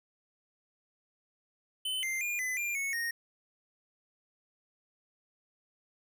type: tone with pitch steps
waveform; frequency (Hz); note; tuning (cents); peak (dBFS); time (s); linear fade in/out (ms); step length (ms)
square; 3040 / 2092 / 2418 / 2015 / 2391 / 2204 / 1859; F#7 / C7 / D7 / B6 / D7 / C#7 / A#6; +46 / -1 / +50 / +34 / +30 / -11 / -5; -32; 1.85-3.11; 5; 180
effects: none